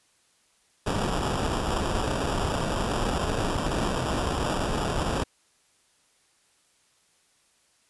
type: noise with sample-and-hold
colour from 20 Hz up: pink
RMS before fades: -27 dBFS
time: 0.86-5.24 s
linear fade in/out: 10 ms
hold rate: 2100 Hz
effects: white hiss -65 dBFS RMS until 7.89 s + resampled to 24000 Hz